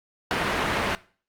white low-pass noise, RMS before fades -25 dBFS, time 0.31-0.95 s, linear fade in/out 0 ms, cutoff 2000 Hz, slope 12 dB/octave, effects noise-tail reverb RT60 0.4 s tail -19 dB re dry + Opus 48 kbps

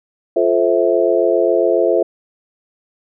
sine chord, F major seventh, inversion none, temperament just, 349.2 / 436.5 / 523.8 / 654.8 Hz, F4 / A4 / C5 / E5, 0 / -14 / +2 / -12 cents, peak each -17 dBFS, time 0.36-2.03 s, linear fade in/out 5 ms, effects none

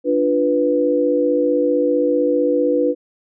sine chord, B diminished, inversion first, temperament equal, 293.7 / 349.2 / 493.9 Hz, D4 / F4 / B4, 0 / 0 / 0 cents, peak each -19 / -22 / -16 dBFS, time 0.04-2.95 s, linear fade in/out 50 ms, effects none

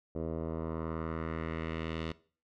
10% pulse tone with low-pass filter sweep, 80.9 Hz, E2, 32 cents flat, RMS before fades -37 dBFS, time 0.15-2.12 s, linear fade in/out 5 ms, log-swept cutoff 570 to 3600 Hz, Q 1.6, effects noise-tail reverb RT60 0.4 s tail -18 dB re dry

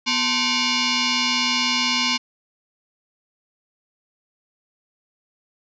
sine tone with frequency modulation, 1046 Hz, C6, 1 cent flat, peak -18 dBFS, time 0.06-2.18 s, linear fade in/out 20 ms, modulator 646 Hz, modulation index 7.1, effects none

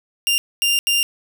sawtooth tone bursts at uneven times, 2794 Hz, F7, in tune, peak -12 dBFS, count 3, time 0.27-0.38 / 0.62-0.79 / 0.87-1.03 s, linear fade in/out 0 ms, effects none

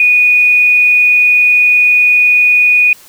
sine tone, 2468 Hz, D#7, 15 cents flat, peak -5 dBFS, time 0-2.93 s, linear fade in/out 2 ms, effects white hiss -40 dBFS RMS until 3.08 s

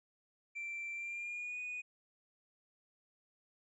triangle tone with pitch glide, 2349 to 2474 Hz, D7 to D#7, 0 to -10 cents, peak -37 dBFS, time 0.55-1.82 s, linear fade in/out 20 ms, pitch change +90 cents, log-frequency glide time 0.94-1.6 s, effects tanh soft clip ceiling -35 dBFS + resampled to 24000 Hz

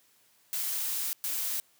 blue noise bursts at uneven times, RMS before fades -32 dBFS, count 2, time 0.53-1.13 / 1.24-1.6 s, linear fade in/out 0 ms, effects white hiss -65 dBFS RMS until 1.79 s + high-pass 100 Hz 12 dB/octave

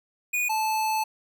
square tone pair in turn, 2460 / 872 Hz, D#7 / A5, -20 / -16 cents, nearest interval octave + tritone, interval 1796 cents, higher first, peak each -24 dBFS, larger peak neither, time 0.33-0.49 / 0.49-1.04 s, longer second, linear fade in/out 10 ms, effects none

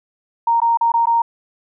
sine tone with dropouts, 929 Hz, A#5, 6 cents flat, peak -12 dBFS, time 0.47-1.22 s, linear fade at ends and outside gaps 5 ms, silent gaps 0.603-0.617 / 0.773-0.81 / 0.92-0.939 / 1.057-1.069 s, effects none

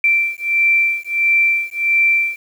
sine beating tone pair, 2346 / 2347.5 Hz, D7 / D7, -2 / -1 cents, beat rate 1.5 Hz, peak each -16 dBFS, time 0.04-2.36 s, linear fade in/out 2 ms, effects 7-bit

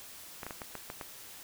clicks, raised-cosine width 0.5 ms, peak -24 dBFS, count 7, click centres 0.432 / 0.466 / 0.508 / 0.618 / 0.753 / 0.901 / 1.012 s, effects white hiss -49 dBFS RMS until 1.43 s

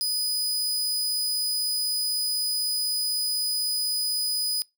sawtooth tone, 4978 Hz, D#8, in tune, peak -21 dBFS, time 0.01-4.62 s, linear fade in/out 0 ms, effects noise-tail reverb RT60 0.2 s tail -24 dB re dry

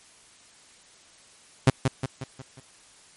sawtooth tone with echo, 131.8 Hz, C3, 13 cents sharp, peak -9 dBFS, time 1.67-1.7 s, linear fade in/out 5 ms, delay 180 ms, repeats 5, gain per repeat -6 dB, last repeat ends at 2.6 s, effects white hiss -54 dBFS RMS until 3.16 s + MP3 48 kbps

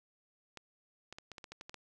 clicks, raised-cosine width 0.2 ms, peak -29 dBFS, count 10, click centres 0.573 / 1.126 / 1.185 / 1.317 / 1.382 / 1.442 / 1.52 / 1.611 / 1.695 / 1.743 s, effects none

